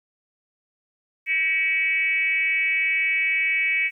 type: tone with frequency modulation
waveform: sine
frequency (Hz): 2261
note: C#7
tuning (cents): +34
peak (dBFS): -19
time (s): 1.26-3.91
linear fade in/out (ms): 50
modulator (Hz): 336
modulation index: 0.77
effects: 10-bit